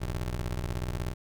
25% pulse ring-modulated tone, 61 Hz, B1, 21 cents flat, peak -24 dBFS, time 0-1.14 s, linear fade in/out 20 ms, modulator 22.3 Hz, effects none

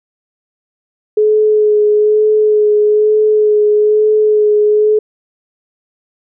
sine tone with vibrato, 424.3 Hz, G#4, 37 cents sharp, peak -7 dBFS, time 1.17-4.99 s, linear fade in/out 5 ms, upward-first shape sine, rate 1.1 Hz, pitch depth 18 cents each way, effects none

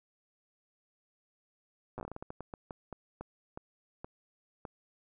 slowing click train, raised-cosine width 1 ms, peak -27 dBFS, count 19, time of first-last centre 1.98-4.652 s, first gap 8 ms, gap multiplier 1.29, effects none

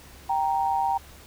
sine tone pair together, 784 / 932.9 Hz, G5 / A#5, 0 / +1 cents, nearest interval minor third, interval 301 cents, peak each -24 / -25 dBFS, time 0.29-0.98 s, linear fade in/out 10 ms, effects added 70 Hz sine -50 dBFS peak until 1.26 s + pink hiss -49 dBFS RMS until 1.26 s

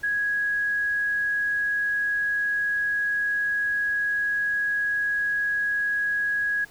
sine tone, 1661.2 Hz, G#6, in tune, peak -22 dBFS, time 0.03-6.65 s, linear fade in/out 10 ms, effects pink hiss -51 dBFS RMS until 6.7 s

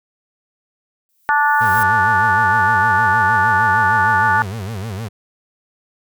violet noise with exponential growth, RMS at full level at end -26 dBFS, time 1.09-1.83 s, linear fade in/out 0 ms, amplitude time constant 160 ms
harmonic tone, 292.4 Hz, D4, 7 cents flat, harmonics 3 / 4 / 5 / 6, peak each -15 / -20 / -16 / -22 dBFS, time 1.29-4.42 s, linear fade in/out 0 ms
35% pulse tone with vibrato, 103.83 Hz, G#2, in tune, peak -22 dBFS, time 1.6-5.09 s, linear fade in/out 20 ms, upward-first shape sine, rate 6.5 Hz, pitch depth 200 cents each way
effects none

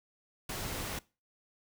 pink noise, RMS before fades -38 dBFS, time 0.49-0.99 s, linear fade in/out 5 ms, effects noise-tail reverb RT60 0.3 s tail -21 dB re dry

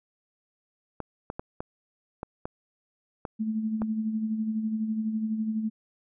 clicks, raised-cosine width 1 ms, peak -19 dBFS, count 8, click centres 1.003 / 1.301 / 1.395 / 1.605 / 2.231 / 2.455 / 3.252 / 3.819 s
sine tone with tremolo, 218.8 Hz, A3, 9 cents flat, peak -24 dBFS, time 3.39-5.7 s, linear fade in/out 20 ms, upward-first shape sine, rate 12 Hz, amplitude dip 50%
effects none

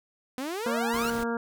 sawtooth exponential sweep, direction up, 246.4 to 1475 Hz, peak -27 dBFS, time 0.38-1.1 s, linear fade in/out 0 ms
harmonic tone, 232.9 Hz, A#3, 1 cent flat, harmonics 1 / 2 / 3 / 4 / 5 / 6 / 7, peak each -30 / -31 / -39 / -37 / -41 / -36 / -41 dBFS, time 0.66-1.37 s, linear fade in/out 2 ms
pink noise, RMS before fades -39 dBFS, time 0.93-1.24 s, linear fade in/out 10 ms
effects none

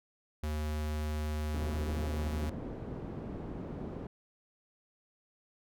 square tone, 76.1 Hz, D#2, 38 cents flat, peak -33 dBFS, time 0.43-2.5 s, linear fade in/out 5 ms
white low-pass noise, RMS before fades -41 dBFS, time 1.54-4.07 s, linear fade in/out 5 ms, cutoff 340 Hz, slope 12 dB/octave
effects none

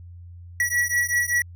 square beating tone pair, 1931 / 1936.2 Hz, B6 / B6, -39 / -35 cents, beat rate 5.2 Hz, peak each -24 dBFS, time 0.6-1.42 s, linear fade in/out 2 ms, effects added 87 Hz sine -39 dBFS peak until 1.55 s

